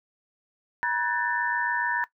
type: tone cluster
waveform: sine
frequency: 959 / 1500 / 1675 / 1782 Hz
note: A#5 / F#6 / G#6 / A6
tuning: +49 / +23 / +14 / +22 cents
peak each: -27 / -32 / -32 / -28 dBFS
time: 0.83-2.04 s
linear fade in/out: 0 ms
effects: noise-tail reverb RT60 0.1 s tail -18 dB re dry